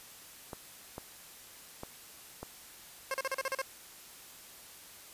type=clicks; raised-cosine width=1 ms; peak=-26 dBFS; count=4; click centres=0.532 / 0.981 / 1.834 / 2.43 s
type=tone bursts; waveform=15% pulse; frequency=534 Hz; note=C5; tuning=35 cents sharp; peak=-25 dBFS; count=8; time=3.11-3.617 s; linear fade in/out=2 ms; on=31 ms; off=37 ms
effects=white hiss -52 dBFS RMS until 5.13 s + resampled to 32000 Hz